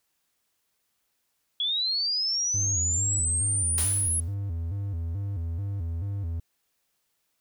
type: linear sweep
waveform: sine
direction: up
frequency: 3335 to 10800 Hz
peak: -24 dBFS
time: 1.6-4.2 s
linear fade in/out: 2 ms
type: tone with vibrato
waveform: triangle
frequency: 91.1 Hz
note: F#2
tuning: 26 cents flat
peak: -26 dBFS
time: 2.54-6.4 s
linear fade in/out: 5 ms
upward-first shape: square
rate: 2.3 Hz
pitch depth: 160 cents each way
type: noise with exponential decay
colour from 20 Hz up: white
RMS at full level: -30 dBFS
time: 3.78-4.34 s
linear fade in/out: 0 ms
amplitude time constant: 120 ms
effects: white hiss -75 dBFS RMS until 7.4 s